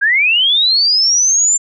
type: linear sweep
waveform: sine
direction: up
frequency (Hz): 1568 to 7320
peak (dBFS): -9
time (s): 0.01-1.58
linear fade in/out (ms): 20
effects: none